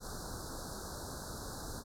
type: band-stop noise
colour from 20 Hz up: pink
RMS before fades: -43 dBFS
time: 0-1.84 s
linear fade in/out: 50 ms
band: 1600 to 3900 Hz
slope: 96 dB/octave
effects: low-pass 12000 Hz 12 dB/octave